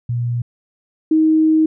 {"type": "tone pair in turn", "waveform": "sine", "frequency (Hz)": [120, 315.1], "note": ["B2", "D#4"], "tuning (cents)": [-49, 22], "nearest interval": "octave + perfect fourth", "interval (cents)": 1671, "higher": "second", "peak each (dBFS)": [-17, -10], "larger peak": "second", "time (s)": [[0.09, 0.42], [1.11, 1.66]], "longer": "second", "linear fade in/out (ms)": 5, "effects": []}